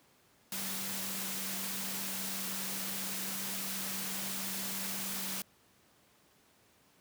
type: tone in noise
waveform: sine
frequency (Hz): 192.5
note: G3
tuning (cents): -31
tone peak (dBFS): -45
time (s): 0.52-5.42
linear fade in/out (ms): 2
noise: white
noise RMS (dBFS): -38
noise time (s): 0.52-5.42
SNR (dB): -10
effects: pink hiss -66 dBFS RMS until 7 s + high-pass 100 Hz 12 dB/octave